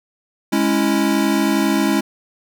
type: chord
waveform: square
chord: C# minor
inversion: second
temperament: equal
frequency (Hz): 207.7 / 277.2 / 329.6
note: G#3 / C#4 / E4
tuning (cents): 0 / 0 / 0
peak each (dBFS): -20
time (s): 0.52-2.01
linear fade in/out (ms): 10
effects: none